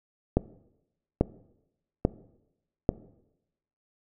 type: click train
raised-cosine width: 2 ms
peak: -7 dBFS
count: 4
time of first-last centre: 0.37-2.891 s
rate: 1.19 Hz
effects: noise-tail reverb RT60 0.9 s tail -19 dB re dry